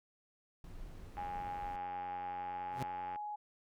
brown noise, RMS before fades -49 dBFS, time 0.64-1.76 s, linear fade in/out 2 ms
click train, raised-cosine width 0.5 ms, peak -34 dBFS, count 181, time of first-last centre 1.17-3.159 s, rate 90.5 Hz
sine tone with pitch glide, 821 to 836.8 Hz, G#5 to G#5, -20 to +13 cents, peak -39 dBFS, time 1.17-3.36 s, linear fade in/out 10 ms, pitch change +33 cents, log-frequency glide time 2.29-2.76 s
sawtooth tone with exponential growth, 130 Hz, C3, 11 cents flat, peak -31 dBFS, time 2.69-2.83 s, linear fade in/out 2 ms, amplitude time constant 30 ms
effects none

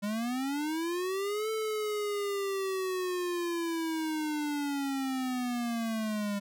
square linear two-way sweep, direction up then down, 200.2 to 441.5 to 200.2 Hz, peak -31 dBFS, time 0.02-6.4 s, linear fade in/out 20 ms, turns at 1.5 s, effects none

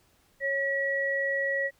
sine tone pair together, 551 / 1924.2 Hz, C#5 / B6, -11 / -46 cents, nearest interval octave + minor seventh, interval 2165 cents, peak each -30 / -27 dBFS, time 0.4-1.71 s, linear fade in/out 50 ms, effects pink hiss -65 dBFS RMS until 1.79 s

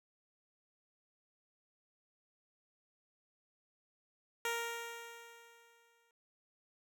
10% pulse tone with exponential decay, 466.2 Hz, A#4, in tune, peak -25 dBFS, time 4.45-6.11 s, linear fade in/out 1 ms, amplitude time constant 360 ms, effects none

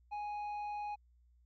sine tone with tanh clipping, 830.6 Hz, G#5, in tune, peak -39 dBFS, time 0.11-0.96 s, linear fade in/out 20 ms, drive 6 dB, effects added 60 Hz sine -64 dBFS peak until 1.45 s

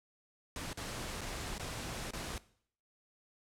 pink noise with dropouts, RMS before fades -41 dBFS, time 0.56-2.38 s, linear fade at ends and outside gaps 1 ms, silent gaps 0.731-0.773 / 1.209-1.215 / 1.581-1.596 / 2.108-2.134 s, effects noise-tail reverb RT60 0.6 s tail -19 dB re dry + low-pass 10000 Hz 12 dB/octave

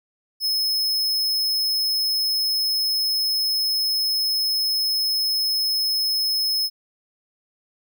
45% pulse tone, 5180 Hz, E8, 31 cents flat, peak -20 dBFS, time 0.4-6.7 s, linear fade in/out 50 ms, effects none

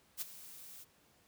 blue noise with ADSR envelope, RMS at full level -37 dBFS, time 0.17-0.85 s, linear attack 44 ms, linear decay 19 ms, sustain -15 dB, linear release 27 ms, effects pink hiss -68 dBFS RMS until 1.27 s + high-pass 80 Hz 12 dB/octave

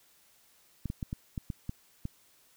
clicks, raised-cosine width 5 ms, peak -22 dBFS, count 8, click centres 0.857 / 0.901 / 1.028 / 1.129 / 1.378 / 1.502 / 1.694 / 2.054 s, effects white hiss -64 dBFS RMS until 2.56 s

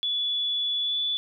sine tone with pitch glide, 3429 to 3461 Hz, A7 to A7, -45 to -29 cents, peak -24 dBFS, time 0.03-1.17 s, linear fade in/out 0 ms, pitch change +16 cents, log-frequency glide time 0.81-0.98 s, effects none

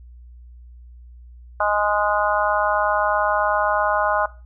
harmonic tone, 207.7 Hz, G#3, in tune, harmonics 3 / 4 / 5 / 6 / 7, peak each -22 / -23 / -24 / -25 / -25 dBFS, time 1.6-4.26 s, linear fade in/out 5 ms, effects noise-tail reverb RT60 0.3 s tail -17 dB re dry + added 60 Hz sine -40 dBFS peak until 4.45 s

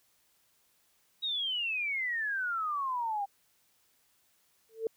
sine exponential sweep, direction down, 3841 to 784 Hz, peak -30 dBFS, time 1.22-3.26 s, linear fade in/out 20 ms
sine tone with exponential growth, 447.5 Hz, A4, 29 cents sharp, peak -25 dBFS, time 4.69-4.87 s, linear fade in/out 2 ms, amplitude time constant 37 ms
effects white hiss -70 dBFS RMS until 4.96 s

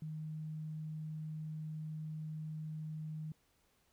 sine tone, 155.56 Hz, D#3, in tune, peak -40 dBFS, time 0.02-3.32 s, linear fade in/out 2 ms, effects pink hiss -74 dBFS RMS until 3.92 s

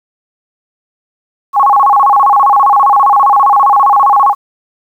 sine tone with vibrato, 948 Hz, A#5, 29 cents sharp, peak -4 dBFS, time 1.53-4.35 s, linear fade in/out 50 ms, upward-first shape square, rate 15 Hz, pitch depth 260 cents each way, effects 7-bit

